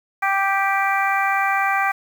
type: harmonic tone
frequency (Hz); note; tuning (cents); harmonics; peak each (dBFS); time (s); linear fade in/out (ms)
392; G4; 0; 2 / 3 / 4 / 5 / 6; -21 / -23 / -24 / -25 / -26; 0.22-1.92; 10
effects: 7-bit